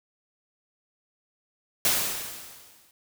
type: noise with exponential decay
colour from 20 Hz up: white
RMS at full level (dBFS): -21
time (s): 1.85-2.91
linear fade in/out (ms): 1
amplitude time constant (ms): 230
effects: none